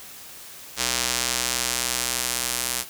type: tone with band-pass filter sweep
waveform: square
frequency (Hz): 61.74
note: B1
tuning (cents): 0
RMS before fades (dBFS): -26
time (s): 0.76-2.85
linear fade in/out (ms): 50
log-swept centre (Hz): 6500 to 10000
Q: 0.89
effects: white hiss -42 dBFS RMS until 2.89 s